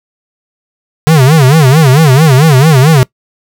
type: tone with vibrato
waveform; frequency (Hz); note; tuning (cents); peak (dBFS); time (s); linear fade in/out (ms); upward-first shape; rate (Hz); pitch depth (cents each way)
square; 144.2; D3; -31; -3; 1.07-3.03; 0; sine; 4.5; 220
effects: noise-tail reverb RT60 0.1 s tail -22 dB re dry